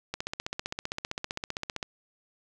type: click train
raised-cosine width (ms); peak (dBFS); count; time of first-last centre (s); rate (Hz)
0.2; -15; 27; 0.14-1.828; 15.4
effects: none